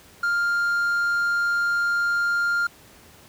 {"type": "tone with quantisation", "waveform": "triangle", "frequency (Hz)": 1400, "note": "F6", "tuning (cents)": 4, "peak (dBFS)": -18, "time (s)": [0.23, 2.67], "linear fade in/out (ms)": 5, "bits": 8, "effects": ["pink hiss -50 dBFS RMS until 3.28 s", "high-pass 60 Hz 12 dB/octave"]}